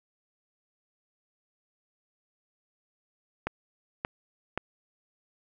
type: clicks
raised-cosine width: 0.5 ms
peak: -14 dBFS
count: 3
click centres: 3.47 / 4.049 / 4.576 s
effects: none